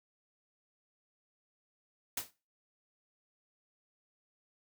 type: noise with exponential decay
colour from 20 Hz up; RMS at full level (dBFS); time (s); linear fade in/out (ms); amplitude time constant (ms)
white; -31; 2.17-2.31; 5; 30
effects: noise-tail reverb RT60 0.3 s tail -18 dB re dry